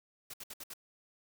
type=noise bursts; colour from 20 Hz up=white; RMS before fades=-45 dBFS; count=5; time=0.3-0.737 s; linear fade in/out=5 ms; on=37 ms; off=63 ms; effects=none